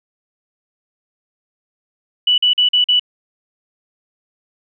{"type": "tone bursts", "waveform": "sine", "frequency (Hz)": 2960, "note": "F#7", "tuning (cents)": 0, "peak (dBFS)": -10, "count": 5, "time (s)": [2.27, 2.996], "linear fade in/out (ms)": 5, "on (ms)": 110, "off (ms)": 44, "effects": []}